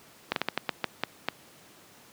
slowing click train, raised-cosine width 0.3 ms, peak -9 dBFS, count 9, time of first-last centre 0.32-1.286 s, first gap 42 ms, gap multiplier 1.29, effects pink hiss -54 dBFS RMS until 2.12 s + high-pass 150 Hz 12 dB/octave

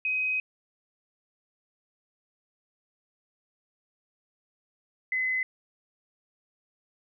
sine tone pair in turn, 2521 / 2032 Hz, D#7 / B6, +22 / +49 cents, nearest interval major third, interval 373 cents, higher first, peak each -25 dBFS, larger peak neither, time 0.05-0.4 / 5.12-5.43 s, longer first, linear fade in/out 2 ms, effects none

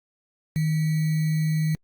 sine tone with sample-and-hold, 156.8 Hz, D#3, 14 cents sharp, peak -20 dBFS, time 0.56-1.75 s, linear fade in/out 0 ms, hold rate 2100 Hz, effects Opus 48 kbps

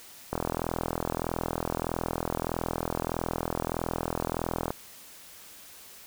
click train, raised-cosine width 1 ms, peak -14 dBFS, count 183, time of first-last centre 0.33-4.705 s, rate 41.6 Hz, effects white hiss -49 dBFS RMS until 6.06 s

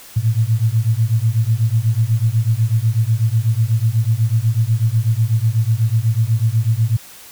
sine beating tone pair, 108.5 / 116.6 Hz, A2 / A#2, -24 / +1 cents, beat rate 8.1 Hz, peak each -16 dBFS, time 0.16-6.97 s, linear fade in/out 10 ms, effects white hiss -40 dBFS RMS until 7.31 s

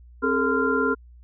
sine tone cluster, 266.1 / 414.5 / 453.5 / 1028 / 1389 Hz, C4 / G#4 / A#4 / C6 / F6, +29 / -3 / -48 / -31 / -10 cents, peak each -25 / -26 / -26 / -30 / -24 dBFS, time 0.22-0.95 s, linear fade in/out 20 ms, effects added 60 Hz sine -45 dBFS peak until 1.23 s

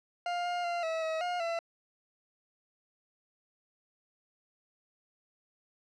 40% pulse tone with pitch steps, 703 / 707 / 693 / 648 / 640 / 712 / 672 Hz, F5 / F5 / F5 / E5 / D#5 / F5 / E5, +11 / +21 / -14 / -30 / +49 / +33 / +33 cents, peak -30 dBFS, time 0.26-1.59 s, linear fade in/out 2 ms, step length 190 ms, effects low-pass 4000 Hz 12 dB/octave

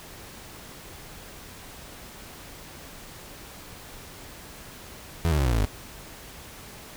30% pulse tone with pitch steps, 83.4 / 75.6 / 68.53 / 62.12 / 56.31 / 51.04 Hz, E2 / D#2 / C#2 / B1 / A1 / G#1, +21 / -49 / -19 / +11 / +41 / -29 cents, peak -18 dBFS, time 5.25-5.652 s, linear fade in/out 0 ms, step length 67 ms, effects pink hiss -44 dBFS RMS until 6.96 s

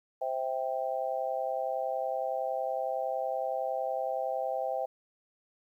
sine chord, C major, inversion none, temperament just, 523.3 / 654.1 / 784.9 Hz, C5 / E5 / G5, 0 / -14 / +2 cents, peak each -34 dBFS, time 0.21-4.86 s, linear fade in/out 10 ms, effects 11-bit

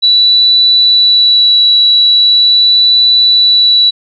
sine tone with vibrato, 3942 Hz, B7, 4 cents flat, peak -4 dBFS, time 0.02-3.91 s, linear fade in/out 20 ms, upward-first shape sine, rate 0.41 Hz, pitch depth 8 cents each way, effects none

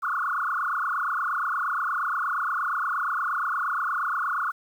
sine tone with frequency modulation, 1275 Hz, D#6, 42 cents sharp, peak -24 dBFS, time 0.02-4.52 s, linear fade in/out 20 ms, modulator 28.5 Hz, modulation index 6.7, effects 9-bit

